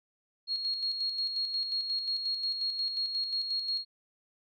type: tone with tremolo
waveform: sine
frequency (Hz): 4290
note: C8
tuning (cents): +42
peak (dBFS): -28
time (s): 0.47-3.85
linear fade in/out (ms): 50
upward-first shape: square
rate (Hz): 5.6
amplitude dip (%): 45
effects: none